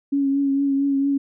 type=tone with vibrato; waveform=sine; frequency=277.2 Hz; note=C#4; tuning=in tune; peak=-17 dBFS; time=0.12-1.18 s; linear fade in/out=10 ms; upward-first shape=triangle; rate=4.4 Hz; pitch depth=30 cents each way; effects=none